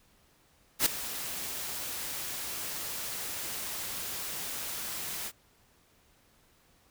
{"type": "noise with ADSR envelope", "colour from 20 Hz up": "white", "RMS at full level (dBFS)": -22, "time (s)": [0.79, 5.32], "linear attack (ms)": 71, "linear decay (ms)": 4, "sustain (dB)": -15, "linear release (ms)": 50, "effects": ["pink hiss -65 dBFS RMS until 6.9 s"]}